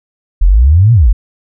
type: exponential two-way sweep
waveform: sine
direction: up then down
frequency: 38.45 to 123.47 to 41.94 Hz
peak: -3 dBFS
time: 0.41-1.13 s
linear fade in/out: 10 ms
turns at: 0.93 s
effects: none